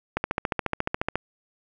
click train, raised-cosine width 0.5 ms, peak -9 dBFS, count 15, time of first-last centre 0.17-1.156 s, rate 14.2 Hz, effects none

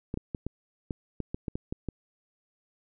clicks, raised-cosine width 3 ms, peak -19 dBFS, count 11, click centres 0.141 / 0.174 / 0.348 / 0.466 / 0.908 / 1.203 / 1.345 / 1.482 / 1.555 / 1.725 / 1.887 s, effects none

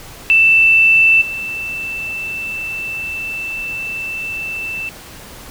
sine tone with level steps, 2659 Hz, E7, 14 cents sharp, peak -7 / -21 dBFS, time 0.3-4.89 s, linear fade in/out 0 ms, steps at 1.21 s, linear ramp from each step 10 ms, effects pink hiss -36 dBFS RMS until 5.5 s

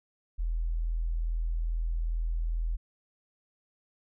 sine tone, 41.2 Hz, E1, in tune, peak -27 dBFS, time 0.38-2.77 s, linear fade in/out 20 ms, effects none

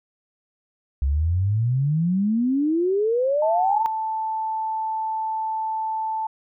sine exponential sweep, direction up, 65.41 to 919 Hz, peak -18 dBFS, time 1.02-3.86 s, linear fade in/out 0 ms
sine tone, 880 Hz, A5, in tune, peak -23 dBFS, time 3.42-6.27 s, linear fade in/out 5 ms
effects none

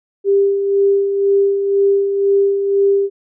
sine tone with tremolo, 397.1 Hz, G4, 22 cents sharp, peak -9 dBFS, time 0.24-3.1 s, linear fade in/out 50 ms, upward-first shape sine, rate 2 Hz, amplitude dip 50%, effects none

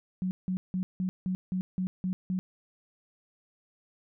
sine tone bursts, 185 Hz, F#3, in tune, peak -27 dBFS, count 9, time 0.22-2.39 s, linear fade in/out 0 ms, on 90 ms, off 170 ms, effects none

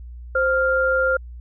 sine tone pair together, 523.2 / 1396.9 Hz, C5 / F6, 0 / 0 cents, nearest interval octave + perfect fourth, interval 1700 cents, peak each -19 dBFS, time 0.35-1.17 s, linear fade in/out 5 ms, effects added 60 Hz sine -34 dBFS peak until 1.4 s

